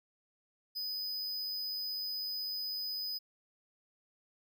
square tone, 4998 Hz, D#8, 7 cents sharp, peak -36 dBFS, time 0.75-3.19 s, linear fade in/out 20 ms, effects none

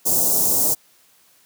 white band-stop noise, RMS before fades -18 dBFS, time 0.05-0.75 s, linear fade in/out 20 ms, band 770 to 6200 Hz, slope 24 dB/octave, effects white hiss -56 dBFS RMS until 1.45 s + high-pass 100 Hz 12 dB/octave

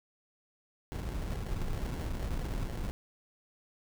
brown noise with sample-and-hold, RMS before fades -35 dBFS, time 0.92-2.91 s, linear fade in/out 0 ms, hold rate 1225 Hz, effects none

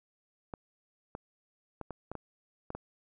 clicks, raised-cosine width 1 ms, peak -25 dBFS, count 8, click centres 0.538 / 1.151 / 1.813 / 1.907 / 2.116 / 2.153 / 2.704 / 2.75 s, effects none

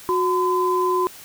sine tone pair together, 365.2 / 1019 Hz, F#4 / C6, -23 / -46 cents, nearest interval octave + tritone, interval 1777 cents, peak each -20 dBFS, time 0.09-1.07 s, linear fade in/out 0 ms, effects white hiss -42 dBFS RMS until 1.24 s

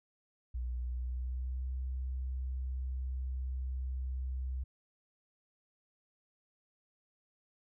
sine tone with pitch glide, 61 to 64.29 Hz, B1 to C2, -21 to -30 cents, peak -34 dBFS, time 0.54-4.64 s, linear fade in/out 10 ms, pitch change +91 cents, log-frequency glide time 0.77-1.72 s, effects none

